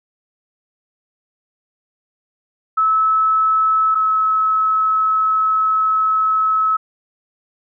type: tone pair in turn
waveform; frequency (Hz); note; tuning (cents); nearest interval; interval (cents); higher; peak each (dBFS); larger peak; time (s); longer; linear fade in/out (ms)
sine; 1300 / 1293; E6 / E6; -24 / -34; unison; 10; first; -12 / -13; first; 2.77-3.95 / 3.95-6.77; second; 10
effects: none